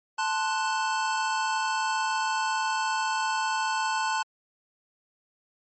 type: chord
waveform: square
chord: F# diminished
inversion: first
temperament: equal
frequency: 880 / 1046.5 / 1480 Hz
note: A5 / C6 / F#6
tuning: 0 / 0 / 0 cents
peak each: -28 / -32 / -32 dBFS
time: 0.18-4.23 s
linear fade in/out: 10 ms
effects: MP3 32 kbps